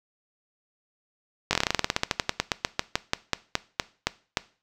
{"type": "slowing click train", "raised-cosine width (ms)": 0.2, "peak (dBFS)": -4, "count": 28, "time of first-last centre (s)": [1.51, 4.372], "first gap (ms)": 20, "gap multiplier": 1.11, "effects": ["noise-tail reverb RT60 0.4 s tail -19 dB re dry"]}